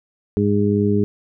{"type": "harmonic tone", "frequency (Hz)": 102.5, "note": "G#2", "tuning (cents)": -22, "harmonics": [1, 2, 3, 4], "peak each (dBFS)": [-21, -18, -23, -20], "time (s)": [0.37, 1.04], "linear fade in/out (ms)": 0, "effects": []}